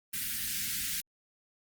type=band-stop noise; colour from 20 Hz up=white; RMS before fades=-34 dBFS; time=0.13-1.01 s; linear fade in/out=10 ms; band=270 to 1500 Hz; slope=48 dB/octave; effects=Opus 24 kbps